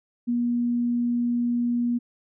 sine tone, 240 Hz, B3, 49 cents flat, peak -21 dBFS, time 0.27-1.99 s, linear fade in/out 20 ms, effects none

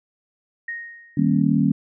sine tone with exponential decay, 1864.7 Hz, A#6, in tune, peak -25 dBFS, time 0.68-1.42 s, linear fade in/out 5 ms, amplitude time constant 160 ms
sine chord, Eb dominant seventh, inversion none, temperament equal with one note detuned, 155.56 / 196 / 233.1 / 273.8 Hz, Eb3 / G3 / Bb3 / Db4, 0 / 0 / 0 / -21 cents, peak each -21 dBFS, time 1.17-1.72 s, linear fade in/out 5 ms
effects none

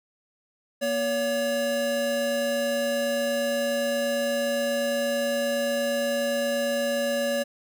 square tone pair together, 238.4 / 566 Hz, A#3 / C#5, +39 / +36 cents, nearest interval octave + minor third, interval 1497 cents, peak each -32 / -25 dBFS, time 0.81-7.44 s, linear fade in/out 20 ms, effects none

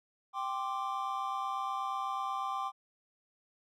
triangle chord, G suspended fourth, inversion none, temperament equal, 784 / 1046.5 / 1174.7 Hz, G5 / C6 / D6, 0 / 0 / 0 cents, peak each -36 / -36 / -35 dBFS, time 0.33-2.72 s, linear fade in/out 50 ms, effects none

